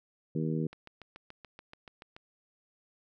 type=harmonic tone; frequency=79.3 Hz; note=D#2; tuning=33 cents sharp; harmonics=2 / 3 / 4 / 5 / 6; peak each=-31 / -35 / -37 / -39 / -41 dBFS; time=0.35-0.67 s; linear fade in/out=5 ms
type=click train; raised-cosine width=0.3 ms; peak=-31 dBFS; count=11; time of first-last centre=0.73-2.165 s; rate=6.97 Hz
effects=none